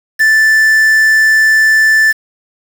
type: tone with quantisation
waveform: triangle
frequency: 1760 Hz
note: A6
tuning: in tune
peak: -4 dBFS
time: 0.19-2.13 s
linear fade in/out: 20 ms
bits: 4
effects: none